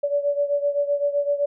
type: beating tone pair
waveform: sine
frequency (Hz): 572 / 579.8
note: D5 / D5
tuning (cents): -46 / -22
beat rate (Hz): 7.8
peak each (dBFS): -21 / -25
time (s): 0.03-1.46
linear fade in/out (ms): 10
effects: none